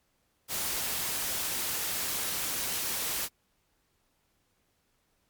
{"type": "noise", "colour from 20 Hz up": "white", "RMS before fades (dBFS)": -32, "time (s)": [0.48, 3.29], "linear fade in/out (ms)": 50, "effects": ["pink hiss -73 dBFS RMS until 5.29 s", "MP3 96 kbps"]}